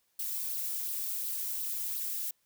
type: noise with flanger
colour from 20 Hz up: violet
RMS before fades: -35 dBFS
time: 0.19-2.31 s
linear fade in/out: 5 ms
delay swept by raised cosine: 0.21 to 2.31 ms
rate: 2.8 Hz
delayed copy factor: +0.5
effects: white hiss -74 dBFS RMS until 2.45 s